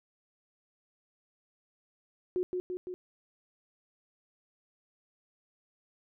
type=tone with echo; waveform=sine; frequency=363.5 Hz; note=F#4; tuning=31 cents flat; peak=-27 dBFS; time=2.36-2.43 s; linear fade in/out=0 ms; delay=170 ms; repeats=3; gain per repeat=-3 dB; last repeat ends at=2.94 s; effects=none